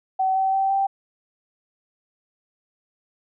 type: tone with pitch steps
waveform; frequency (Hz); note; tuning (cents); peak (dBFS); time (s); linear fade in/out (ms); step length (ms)
sine; 760 / 767.5 / 775.1 / 782.7; F#5 / G5 / G5 / G5; +46 / -37 / -20 / -3; -18; 0.19-0.87; 10; 170
effects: none